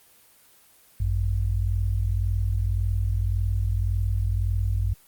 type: tone pair together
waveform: sine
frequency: 53.49 / 95.3 Hz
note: A1 / G2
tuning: -48 / -48 cents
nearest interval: minor seventh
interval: 1000 cents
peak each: -24 dBFS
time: 1-4.94 s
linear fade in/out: 5 ms
effects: white hiss -56 dBFS RMS until 5.07 s + Opus 24 kbps